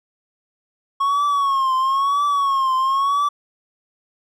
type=tone with vibrato; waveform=triangle; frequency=1098 Hz; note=C#6; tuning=17 cents flat; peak=-14 dBFS; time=1-3.29 s; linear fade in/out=10 ms; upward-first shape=triangle; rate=1 Hz; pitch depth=100 cents each way; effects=none